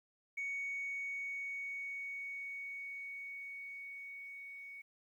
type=tone with level ramp; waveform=sine; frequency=2231 Hz; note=C#7; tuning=11 cents sharp; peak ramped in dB=-35 to -47 dBFS; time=0.37-4.82 s; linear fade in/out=10 ms; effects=tanh soft clip ceiling -34 dBFS + 12-bit